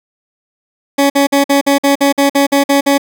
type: tone bursts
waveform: 20% pulse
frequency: 280 Hz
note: C#4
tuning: 18 cents sharp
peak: -3 dBFS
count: 12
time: 0.98-2.981 s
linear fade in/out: 10 ms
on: 120 ms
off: 51 ms
effects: none